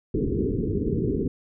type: low-pass noise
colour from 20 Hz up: white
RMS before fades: -25 dBFS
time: 0.14-1.28 s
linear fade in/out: 5 ms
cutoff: 450 Hz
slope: 96 dB/octave
effects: none